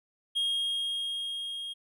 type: tone with level ramp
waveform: triangle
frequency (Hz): 3252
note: G#7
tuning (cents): -37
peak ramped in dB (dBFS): -24 to -34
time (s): 0.35-1.74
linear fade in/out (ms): 20
effects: none